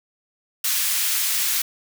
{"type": "high-pass noise", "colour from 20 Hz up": "white", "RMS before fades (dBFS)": -22, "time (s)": [0.64, 1.62], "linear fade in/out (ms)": 5, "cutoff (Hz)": 1700, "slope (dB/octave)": 12, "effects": []}